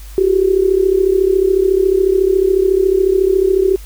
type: tone with amplitude modulation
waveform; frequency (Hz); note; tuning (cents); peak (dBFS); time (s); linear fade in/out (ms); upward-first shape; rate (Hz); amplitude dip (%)
sine; 380.7; F#4; +49; -6; 0.18-3.76; 0; sine; 34; 80
effects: added 50 Hz sine -30 dBFS peak until 3.85 s + white hiss -42 dBFS RMS until 3.85 s